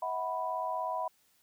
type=chord; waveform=sine; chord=E suspended second; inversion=none; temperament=equal with one note detuned; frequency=643.5 / 740 / 987.8 Hz; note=E5 / F#5 / B5; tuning=-42 / 0 / 0 cents; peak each=-37 / -37 / -34 dBFS; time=0.02-1.08 s; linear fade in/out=5 ms; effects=white hiss -69 dBFS RMS until 1.42 s